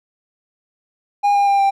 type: tone with pitch steps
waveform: triangle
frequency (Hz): 814 / 805.6 / 797.2 / 789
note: G#5 / G5 / G5 / G5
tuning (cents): -35 / +47 / +29 / +11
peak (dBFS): -10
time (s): 1.23-1.71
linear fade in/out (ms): 20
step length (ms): 120
effects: none